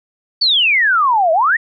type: exponential two-way sweep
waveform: sine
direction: down then up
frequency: 4617 to 621 to 1956 Hz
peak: -10 dBFS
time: 0.41-1.57 s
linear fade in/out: 10 ms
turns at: 1.32 s
effects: none